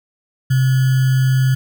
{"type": "tone with sample-and-hold", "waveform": "sine", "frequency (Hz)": 130.81, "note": "C3", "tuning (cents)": 0, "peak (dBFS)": -11, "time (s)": [0.5, 1.55], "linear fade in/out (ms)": 10, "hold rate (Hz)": 1575, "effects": []}